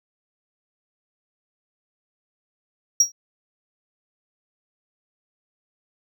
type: tone with exponential decay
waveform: triangle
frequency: 5670 Hz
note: F8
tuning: 25 cents sharp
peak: -8 dBFS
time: 3-3.12 s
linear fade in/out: 5 ms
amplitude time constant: 25 ms
effects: none